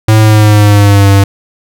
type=tone with pitch glide; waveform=square; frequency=109.1 to 98.9 Hz; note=A2 to G2; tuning=-14 to +16 cents; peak=-3 dBFS; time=0.08-1.24 s; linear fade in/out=5 ms; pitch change=-170 cents; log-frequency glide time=0.2-1.08 s; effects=none